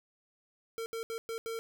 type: tone bursts at uneven times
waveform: square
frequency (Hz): 454.7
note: A#4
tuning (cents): -43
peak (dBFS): -36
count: 5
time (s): 0.78-0.86 / 0.93-1.03 / 1.1-1.18 / 1.29-1.38 / 1.46-1.59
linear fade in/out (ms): 0
effects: none